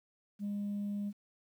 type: tone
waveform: sine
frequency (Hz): 203.8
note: G#3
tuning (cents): -32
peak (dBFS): -32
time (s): 0.39-1.13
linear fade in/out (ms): 50
effects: tanh soft clip ceiling -32 dBFS + 11-bit